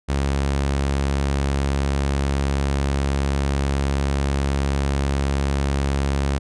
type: tone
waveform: sawtooth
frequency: 69.3 Hz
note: C#2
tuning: in tune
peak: -15 dBFS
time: 0.08-6.39 s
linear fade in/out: 20 ms
effects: resampled to 22050 Hz